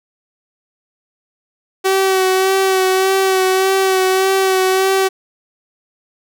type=tone with vibrato; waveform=sawtooth; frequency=380 Hz; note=F#4; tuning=46 cents sharp; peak=-8 dBFS; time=1.84-5.09 s; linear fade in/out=20 ms; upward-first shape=sine; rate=1.7 Hz; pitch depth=24 cents each way; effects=none